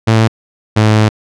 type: tone pair in turn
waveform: sawtooth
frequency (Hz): 111.5 / 108.01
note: A2 / A2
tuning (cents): +23 / -32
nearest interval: minor second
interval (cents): 55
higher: first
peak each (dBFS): -3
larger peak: neither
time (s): 0.07-0.28 / 0.76-1.09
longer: second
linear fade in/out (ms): 10
effects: low-pass 6000 Hz 12 dB/octave